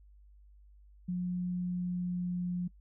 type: tone with pitch glide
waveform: sine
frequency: 179.2 to 177.86 Hz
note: F3 to F3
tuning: +45 to +32 cents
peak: -31 dBFS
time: 1.08-2.68 s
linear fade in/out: 10 ms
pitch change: -13 cents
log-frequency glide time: 1.46-2.53 s
effects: noise-tail reverb RT60 0.1 s tail -25 dB re dry + added 50 Hz sine -55 dBFS peak until 2.8 s